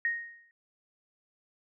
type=tone with exponential decay; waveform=sine; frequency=1864.7 Hz; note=A#6; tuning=in tune; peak=-24 dBFS; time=0.05-0.51 s; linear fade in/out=1 ms; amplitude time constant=100 ms; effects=none